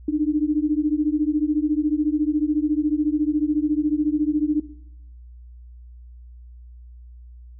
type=beating tone pair; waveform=sine; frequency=295.3 / 309.3 Hz; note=D4 / D#4; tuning=+10 / -10 cents; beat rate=14 Hz; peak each=-21 / -23 dBFS; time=0.08-4.6 s; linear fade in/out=5 ms; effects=noise-tail reverb RT60 0.8 s tail -17 dB re dry + added 60 Hz sine -40 dBFS peak until 7.59 s